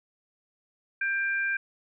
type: tone pair together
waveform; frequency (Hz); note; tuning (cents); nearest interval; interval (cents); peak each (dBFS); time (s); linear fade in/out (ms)
sine; 1585.7 / 2379; G6 / D7; +19 / +22; perfect fifth; 703; -26 / -32; 1.01-1.57; 5
effects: none